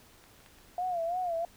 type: clicks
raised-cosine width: 0.3 ms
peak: -39 / -43 / -36 / -42 dBFS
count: 4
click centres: 0.24 / 0.403 / 0.462 / 0.586 s
type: tone with vibrato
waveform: sine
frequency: 698.5 Hz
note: F5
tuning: in tune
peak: -29 dBFS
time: 0.78-1.45 s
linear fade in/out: 2 ms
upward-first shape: sine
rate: 3 Hz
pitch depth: 100 cents each way
effects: pink hiss -58 dBFS RMS until 1.56 s